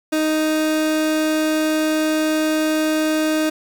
30% pulse tone, 311.1 Hz, D#4, in tune, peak -14 dBFS, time 0.12-3.5 s, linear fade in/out 10 ms, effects 7-bit

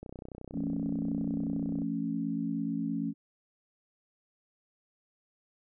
click train, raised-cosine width 2 ms, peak -29 dBFS, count 57, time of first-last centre 0.03-1.819 s, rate 31.3 Hz
sine chord, F augmented, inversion none, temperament equal with one note detuned, 170.82 / 220 / 277.2 Hz, F3 / A3 / C#4, -38 / 0 / 0 cents, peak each -36 / -34 / -33 dBFS, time 0.52-3.14 s, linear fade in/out 50 ms
effects none

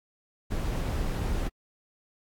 brown noise, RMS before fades -29 dBFS, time 0.5-1.49 s, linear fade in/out 20 ms, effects AAC 64 kbps

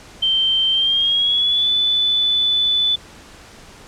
sine tone with pitch glide, 3125 to 3487 Hz, G7 to A7, -6 to -16 cents, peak -14 dBFS, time 0.22-2.96 s, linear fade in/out 10 ms, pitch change +190 cents, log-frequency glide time 0.71-1.69 s, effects pink hiss -42 dBFS RMS until 3.87 s + low-pass 8000 Hz 12 dB/octave

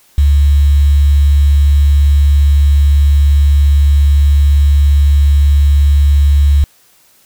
sine tone with quantisation, 71.6 Hz, D2, 43 cents flat, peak -5 dBFS, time 0.18-6.64 s, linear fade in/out 0 ms, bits 5, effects white hiss -49 dBFS RMS until 7.25 s

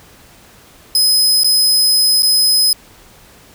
sawtooth tone with dropouts, 5060 Hz, D#8, 28 cents sharp, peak -7 dBFS, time 0.95-2.73 s, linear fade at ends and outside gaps 2 ms, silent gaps 1.435-1.444 / 2.223-2.23 s, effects pink hiss -44 dBFS RMS until 3.54 s

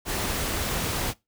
pink noise, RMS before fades -28 dBFS, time 0.05-1.14 s, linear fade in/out 50 ms, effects noise-tail reverb RT60 0.2 s tail -21 dB re dry

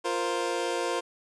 25% pulse chord, F suspended fourth, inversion none, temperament equal, 349.2 / 466.2 / 523.3 Hz, F4 / Bb4 / C5, 0 / 0 / 0 cents, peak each -28 dBFS, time 0.04-1.01 s, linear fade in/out 20 ms, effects resampled to 22050 Hz + 10-bit

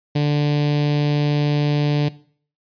sawtooth tone with notch filter, 146.83 Hz, D3, in tune, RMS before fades -18 dBFS, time 0.15-2.09 s, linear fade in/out 10 ms, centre 1300 Hz, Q 0.71, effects noise-tail reverb RT60 0.5 s tail -19 dB re dry + resampled to 11025 Hz

